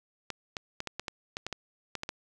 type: clicks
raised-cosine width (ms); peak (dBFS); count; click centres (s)
0.2; -17; 12; 0.303 / 0.568 / 0.804 / 0.873 / 0.996 / 1.082 / 1.369 / 1.466 / 1.527 / 1.953 / 2.034 / 2.091
effects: none